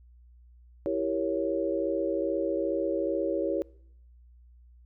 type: chord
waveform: sine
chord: E diminished seventh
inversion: none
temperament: equal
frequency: 329.6 / 392 / 466.2 / 554.4 Hz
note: E4 / G4 / Bb4 / Db5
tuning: 0 / 0 / 0 / 0 cents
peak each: -31 / -32 / -34 / -30 dBFS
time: 0.86-3.62 s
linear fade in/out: 0 ms
effects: noise-tail reverb RT60 0.7 s tail -24 dB re dry + added 60 Hz sine -52 dBFS peak until 4.85 s